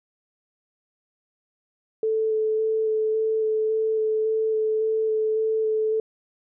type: tone with vibrato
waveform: sine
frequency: 437.7 Hz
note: A4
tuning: 9 cents flat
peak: -20 dBFS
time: 2.03-6 s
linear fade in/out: 2 ms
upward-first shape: square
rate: 1.8 Hz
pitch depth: 9 cents each way
effects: none